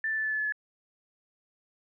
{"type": "tone with pitch steps", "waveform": "sine", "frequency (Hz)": [1771, 1760.8, 1750.7, 1740.6, 1730.6, 1720.6, 1710.7], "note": ["A6", "A6", "A6", "A6", "A6", "A6", "A6"], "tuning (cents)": [11, 1, -9, -19, -29, -39, -49], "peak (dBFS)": -27, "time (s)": [0.04, 0.523], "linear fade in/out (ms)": 2, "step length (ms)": 69, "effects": []}